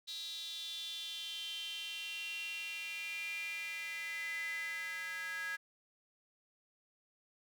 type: tone with high-pass filter sweep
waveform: square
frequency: 183.6 Hz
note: F#3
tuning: 13 cents flat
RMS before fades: -42 dBFS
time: 0.07-5.57 s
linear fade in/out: 20 ms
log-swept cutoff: 3900 to 1700 Hz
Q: 8.8
effects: none